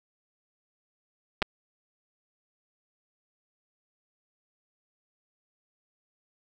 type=clicks; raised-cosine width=0.3 ms; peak=-9 dBFS; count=2; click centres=1.42 / 1.425 s; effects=none